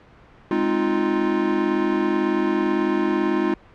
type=chord; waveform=square; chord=F minor seventh; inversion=first; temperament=equal; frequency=207.7 / 261.6 / 311.1 / 349.2 Hz; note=Ab3 / C4 / Eb4 / F4; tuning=0 / 0 / 0 / 0 cents; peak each=-27 / -28 / -24 / -23 dBFS; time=0.51-3.54 s; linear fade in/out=2 ms; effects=pink hiss -49 dBFS RMS until 3.74 s + low-pass 2000 Hz 12 dB/octave